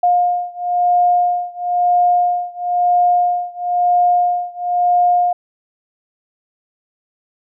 sine beating tone pair, 710 / 711 Hz, F5 / F5, +28 / +31 cents, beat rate 1 Hz, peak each -15 / -16 dBFS, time 0.03-5.33 s, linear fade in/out 5 ms, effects none

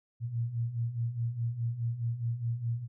sine beating tone pair, 114.1 / 118.9 Hz, A#2 / A#2, -37 / +35 cents, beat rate 4.8 Hz, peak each -36 / -31 dBFS, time 0.2-2.88 s, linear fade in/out 50 ms, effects none

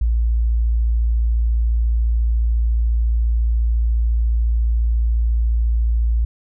sine tone, 57.1 Hz, A#1, 35 cents flat, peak -14 dBFS, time 0.01-6.25 s, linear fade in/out 5 ms, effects none

